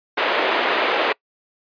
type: band-pass noise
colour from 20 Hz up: pink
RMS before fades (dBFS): -20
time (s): 0.17-1.13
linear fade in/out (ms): 10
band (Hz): 380 to 3300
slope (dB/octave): 24
effects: noise-tail reverb RT60 0.1 s tail -25 dB re dry + resampled to 11025 Hz